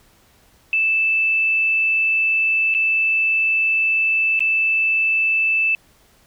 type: tone with dropouts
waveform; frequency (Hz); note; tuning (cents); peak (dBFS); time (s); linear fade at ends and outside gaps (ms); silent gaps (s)
sine; 2637; E7; 0; -15; 0.73-5.75; 1; 2.741-2.748 / 4.393-4.405
effects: pink hiss -55 dBFS RMS until 6.26 s